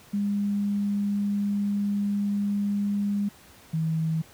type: tone pair in turn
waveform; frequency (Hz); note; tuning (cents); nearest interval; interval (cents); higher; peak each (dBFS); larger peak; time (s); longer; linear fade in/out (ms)
sine; 203 / 160.42; G#3 / E3; -39 / -47; major third; 408; first; -23; neither; 0.13-3.29 / 3.73-4.22; first; 10
effects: pink hiss -52 dBFS RMS until 4.33 s + high-pass 60 Hz 12 dB/octave